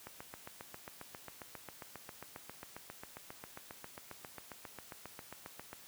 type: click train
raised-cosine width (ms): 0.5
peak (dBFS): -30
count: 43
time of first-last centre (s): 0.07-5.73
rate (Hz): 7.42
effects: white hiss -56 dBFS RMS until 5.87 s + high-pass 60 Hz 12 dB/octave